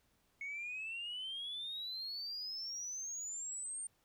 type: exponential sweep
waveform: sine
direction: up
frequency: 2194 to 8870 Hz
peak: -39 dBFS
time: 0.41-3.87 s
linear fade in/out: 2 ms
effects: tanh soft clip ceiling -37 dBFS + pink hiss -75 dBFS RMS until 4.04 s